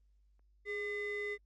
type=ring-modulated tone; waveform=triangle; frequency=805 Hz; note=G5; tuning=46 cents sharp; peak=-31 dBFS; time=0.65-1.38 s; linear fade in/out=50 ms; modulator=1220 Hz; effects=added 50 Hz sine -65 dBFS peak until 1.45 s + Opus 24 kbps